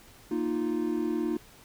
triangle chord, Bb suspended fourth, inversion none, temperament just, 233.1 / 310.8 / 349.6 Hz, Bb3 / Eb4 / F4, 0 / -2 / +2 cents, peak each -31 / -28 / -29 dBFS, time 0.31-1.37 s, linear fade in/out 5 ms, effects pink hiss -54 dBFS RMS until 1.64 s

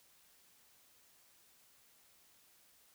silence, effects white hiss -67 dBFS RMS until 2.94 s

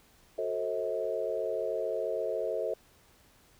sine chord, F# diminished seventh, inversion none, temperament just, 370 / 444 / 532.8 / 639.4 Hz, F#4 / A4 / C5 / Eb5, 0 / +16 / +31 / +47 cents, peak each -39 / -34 / -35 / -34 dBFS, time 0.38-2.74 s, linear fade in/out 5 ms, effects pink hiss -62 dBFS RMS until 3.59 s

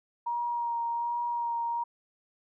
sine tone with vibrato, 944 Hz, A#5, 22 cents sharp, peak -28 dBFS, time 0.26-1.84 s, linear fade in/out 10 ms, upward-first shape sine, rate 1.3 Hz, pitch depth 17 cents each way, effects none

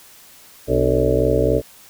harmonic tone with a mistuned harmonic, 63.6 Hz, C2, 48 cents flat, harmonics 1 / 2 / 4 / 5 / 6 / 7 / 8 / 9 / 10, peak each -23 / -23 / -27 / -24 / -24 / -19 / -28 / -21 / -27 dBFS, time 0.67-1.62 s, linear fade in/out 50 ms, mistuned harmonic 5, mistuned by -87 cents, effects white hiss -46 dBFS RMS until 1.89 s

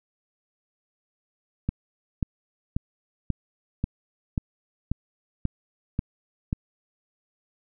click train, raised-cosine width 5 ms, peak -12 dBFS, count 10, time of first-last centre 1.69-6.529 s, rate 1.86 Hz, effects none

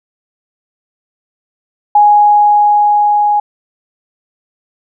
sine tone with level ramp, 830.6 Hz, G#5, in tune, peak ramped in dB -3 to -8 dBFS, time 1.95-3.4 s, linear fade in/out 5 ms, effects none

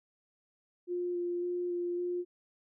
sine tone with vibrato, 352.3 Hz, F4, 15 cents sharp, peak -31 dBFS, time 0.87-2.25 s, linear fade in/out 50 ms, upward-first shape square, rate 1.8 Hz, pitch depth 10 cents each way, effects none

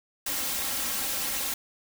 white noise with comb filter, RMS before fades -30 dBFS, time 0.26-1.54 s, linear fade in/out 5 ms, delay 3.7 ms, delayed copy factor +0.6, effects none

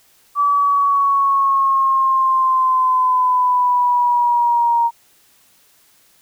sine exponential sweep, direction down, 1154 to 932.3 Hz, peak -12 dBFS, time 0.35-4.91 s, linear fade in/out 50 ms, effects white hiss -54 dBFS RMS until 6.21 s

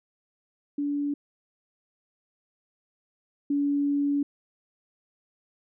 sine tone pair in turn, 287.8 / 285.3 Hz, D4 / C#4, -35 / +50 cents, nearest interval unison, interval 15 cents, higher first, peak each -25 / -22 dBFS, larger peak second, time 0.78-1.14 / 3.5-4.23 s, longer second, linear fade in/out 5 ms, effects none

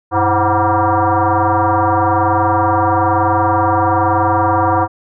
sine tone with frequency modulation, 116.54 Hz, A#2, in tune, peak -10 dBFS, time 0.11-4.88 s, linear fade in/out 50 ms, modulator 212 Hz, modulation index 5.3, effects none

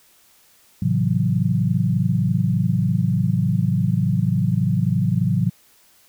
sine chord, F# half-diminished seventh, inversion first, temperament equal with one note detuned, 110 / 133.41 / 164.81 / 185 Hz, A2 / C3 / E3 / F#3, 0 / +34 / 0 / 0 cents, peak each -22 dBFS, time 0.82-5.5 s, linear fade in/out 5 ms, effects white hiss -55 dBFS RMS until 6.08 s

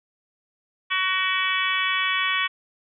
harmonic tone with a mistuned harmonic, 374.7 Hz, F#4, 22 cents sharp, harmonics 3 / 4 / 5 / 6 / 7 / 8 / 9, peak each -27 / -31 / -27 / -27 / -31 / -30 / -30 dBFS, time 0.9-2.48 s, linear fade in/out 20 ms, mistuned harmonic 6, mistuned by +24 cents, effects none

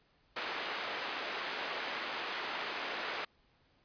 white band-pass noise, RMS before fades -39 dBFS, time 0.36-3.25 s, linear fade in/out 5 ms, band 360 to 2500 Hz, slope 12 dB/octave, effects pink hiss -70 dBFS RMS until 3.84 s + resampled to 11025 Hz

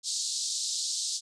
pink band-pass noise, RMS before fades -32 dBFS, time 0.03-1.21 s, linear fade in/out 50 ms, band 3900 to 8400 Hz, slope 48 dB/octave, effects none

